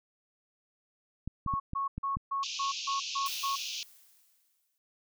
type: clicks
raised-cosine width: 5 ms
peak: -23 dBFS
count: 6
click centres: 1.276 / 1.463 / 1.538 / 1.734 / 1.98 / 2.169 s
type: tone bursts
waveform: sine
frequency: 1101 Hz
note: C#6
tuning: 12 cents flat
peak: -29 dBFS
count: 8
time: 1.47-3.56 s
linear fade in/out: 10 ms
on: 130 ms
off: 150 ms
type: band-pass noise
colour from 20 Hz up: pink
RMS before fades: -38 dBFS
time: 2.43-3.83 s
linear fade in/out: 0 ms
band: 2500 to 6600 Hz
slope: 96 dB/octave
type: noise with exponential decay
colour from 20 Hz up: blue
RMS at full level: -40 dBFS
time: 3.26-4.78 s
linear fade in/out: 0 ms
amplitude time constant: 330 ms
effects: none